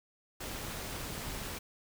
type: noise with amplitude modulation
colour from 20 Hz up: pink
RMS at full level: -38 dBFS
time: 0.4-1.59 s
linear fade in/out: 10 ms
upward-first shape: sine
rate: 229 Hz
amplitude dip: 50%
effects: none